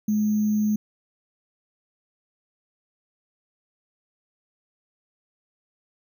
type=tone with sample-and-hold; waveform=sine; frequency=211.6 Hz; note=G#3; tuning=33 cents sharp; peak=-19 dBFS; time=0.08-0.76 s; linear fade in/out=5 ms; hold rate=6300 Hz; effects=none